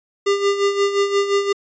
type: tone with tremolo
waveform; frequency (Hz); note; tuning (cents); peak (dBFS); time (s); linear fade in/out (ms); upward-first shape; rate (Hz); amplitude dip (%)
square; 400.4; G4; +37; -14; 0.26-1.53; 10; sine; 5.7; 65
effects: resampled to 16000 Hz